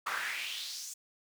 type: noise with high-pass filter sweep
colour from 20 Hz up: brown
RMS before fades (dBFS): -38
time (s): 0.06-0.94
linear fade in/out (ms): 10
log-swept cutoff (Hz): 1200 to 7200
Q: 3.3
effects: none